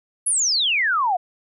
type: exponential sweep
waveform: sine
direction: down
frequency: 11000 to 685 Hz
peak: -17 dBFS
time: 0.26-1.17 s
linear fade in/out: 10 ms
effects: none